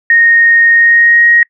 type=tone with pitch glide; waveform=sine; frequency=1856 to 1880.8 Hz; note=A#6 to A#6; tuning=-8 to +15 cents; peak=-4 dBFS; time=0.1-1.43 s; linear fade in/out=2 ms; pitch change=+23 cents; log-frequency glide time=0.73-1.27 s; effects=noise-tail reverb RT60 0.1 s tail -25 dB re dry